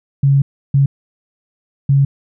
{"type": "tone bursts at uneven times", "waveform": "sine", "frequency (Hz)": 138.59, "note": "C#3", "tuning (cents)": 0, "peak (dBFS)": -8, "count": 3, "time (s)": [[0.23, 0.42], [0.74, 0.86], [1.89, 2.05]], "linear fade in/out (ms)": 5, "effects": []}